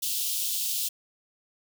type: high-pass noise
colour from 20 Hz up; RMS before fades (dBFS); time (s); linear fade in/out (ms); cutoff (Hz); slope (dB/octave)
white; -29; 0.02-0.89; 10; 2900; 48
effects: none